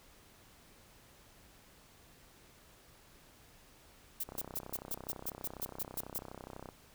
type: noise bursts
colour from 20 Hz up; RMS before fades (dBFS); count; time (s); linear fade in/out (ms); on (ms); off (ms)
violet; -37; 12; 4.2-6.184; 5; 37; 140
type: click train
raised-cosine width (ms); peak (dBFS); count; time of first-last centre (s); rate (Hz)
1; -31; 78; 4.29-6.689; 32.1
effects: pink hiss -61 dBFS RMS until 6.94 s